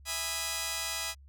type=chord; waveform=5% pulse; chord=E major seventh; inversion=none; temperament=just; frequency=659.3 / 824.1 / 988.9 / 1236.1 Hz; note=E5 / G#5 / B5 / D#6; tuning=0 / -14 / +2 / -12 cents; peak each=-28 dBFS; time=0.05-1.15 s; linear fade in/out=50 ms; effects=added 69 Hz sine -51 dBFS peak until 1.28 s